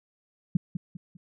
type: tone with echo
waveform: sine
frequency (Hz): 174.61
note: F3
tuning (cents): 0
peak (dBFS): -17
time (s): 0.55-0.57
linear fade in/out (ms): 5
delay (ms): 200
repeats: 3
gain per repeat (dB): -9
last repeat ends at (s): 1.17
effects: none